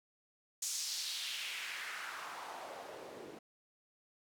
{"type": "noise with band-pass filter sweep", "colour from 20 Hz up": "white", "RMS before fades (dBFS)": -43, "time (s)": [0.62, 3.39], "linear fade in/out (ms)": 5, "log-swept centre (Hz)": [6900, 320], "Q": 2.1, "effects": []}